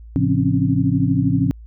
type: tone cluster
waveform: sine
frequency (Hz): 110.3 / 136.4 / 173.1 / 264.4 / 277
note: A2 / C#3 / F3 / C4 / C#4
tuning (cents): +5 / -28 / -15 / +18 / -1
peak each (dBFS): -21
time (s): 0.16-1.51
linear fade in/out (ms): 0
effects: added 56 Hz sine -36 dBFS peak until 1.66 s